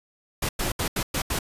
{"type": "noise bursts at uneven times", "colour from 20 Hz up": "pink", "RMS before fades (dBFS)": -26, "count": 6, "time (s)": [[0.42, 0.49], [0.59, 0.72], [0.79, 0.88], [0.96, 1.03], [1.14, 1.22], [1.3, 1.39]], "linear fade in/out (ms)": 5, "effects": ["resampled to 32000 Hz"]}